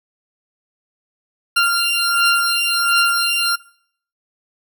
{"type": "beating tone pair", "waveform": "20% pulse", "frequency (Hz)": [1388, 1389.4], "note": ["F6", "F6"], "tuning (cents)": [-11, -9], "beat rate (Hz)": 1.4, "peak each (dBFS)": -12, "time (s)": [1.56, 3.56], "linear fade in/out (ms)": 10, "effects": ["noise-tail reverb RT60 0.6 s tail -21 dB re dry"]}